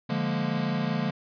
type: chord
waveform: square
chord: Bb dominant seventh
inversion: first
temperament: equal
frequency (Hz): 146.83 / 174.61 / 207.7 / 233.1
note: D3 / F3 / Ab3 / Bb3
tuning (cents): 0 / 0 / 0 / 0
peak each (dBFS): -32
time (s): 0.09-1.11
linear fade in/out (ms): 10
effects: resampled to 11025 Hz